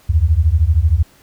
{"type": "beating tone pair", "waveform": "sine", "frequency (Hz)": [73.42, 86.42], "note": ["D2", "F2"], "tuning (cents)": [0, -18], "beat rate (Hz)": 13, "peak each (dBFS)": -13, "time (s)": [0.09, 1.03], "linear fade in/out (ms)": 10, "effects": ["pink hiss -50 dBFS RMS until 1.22 s"]}